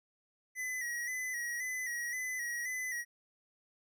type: tone with vibrato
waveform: square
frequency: 1958 Hz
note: B6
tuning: 15 cents flat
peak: -36 dBFS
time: 0.55-3.05 s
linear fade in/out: 50 ms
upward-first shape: square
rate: 1.9 Hz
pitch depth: 48 cents each way
effects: none